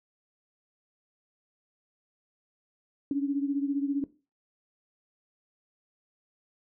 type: beating tone pair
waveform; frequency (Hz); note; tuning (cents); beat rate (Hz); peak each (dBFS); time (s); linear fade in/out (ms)
sine; 278.2 / 293.2; C#4 / D4; +6 / -3; 15; -27 / -31; 3.11-4.04; 2
effects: noise-tail reverb RT60 0.3 s tail -17 dB re dry